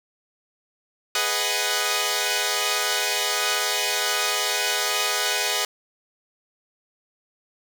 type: chord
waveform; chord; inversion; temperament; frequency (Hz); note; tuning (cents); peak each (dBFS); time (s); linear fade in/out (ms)
5% pulse; G# minor seventh; none; equal; 415.3 / 493.9 / 622.3 / 740; G#4 / B4 / D#5 / F#5; 0 / 0 / 0 / 0; -16; 1.15-5.65; 2
effects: none